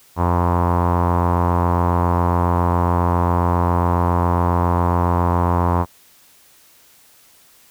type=tone with low-pass filter; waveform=sawtooth; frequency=87.31 Hz; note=F2; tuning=in tune; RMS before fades=-17 dBFS; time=0.16-5.86 s; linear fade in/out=50 ms; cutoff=1000 Hz; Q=4.8; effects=white hiss -51 dBFS RMS until 7.7 s